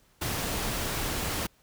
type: noise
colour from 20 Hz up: pink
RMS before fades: -31 dBFS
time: 0.21-1.47 s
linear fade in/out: 10 ms
effects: pink hiss -64 dBFS RMS until 1.62 s